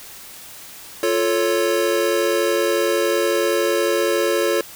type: chord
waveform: square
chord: F augmented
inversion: none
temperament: equal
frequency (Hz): 349.2 / 440 / 554.4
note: F4 / A4 / C#5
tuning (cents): 0 / 0 / 0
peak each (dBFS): -22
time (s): 1.03-4.61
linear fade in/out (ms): 2
effects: white hiss -39 dBFS RMS until 4.75 s